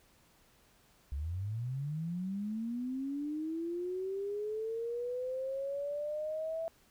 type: linear sweep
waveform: sine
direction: up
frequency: 65.41 to 661 Hz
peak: -34 dBFS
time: 1.12-6.68 s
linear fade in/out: 0 ms
effects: pink hiss -66 dBFS RMS until 6.9 s